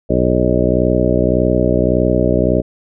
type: harmonic tone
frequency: 61.74 Hz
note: B1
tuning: in tune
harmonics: 1 / 2 / 3 / 4 / 5 / 6 / 7 / 9 / 10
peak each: -20 / -20 / -20 / -20 / -20 / -20 / -20 / -20 / -20 dBFS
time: 0.09-2.62 s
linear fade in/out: 20 ms
effects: none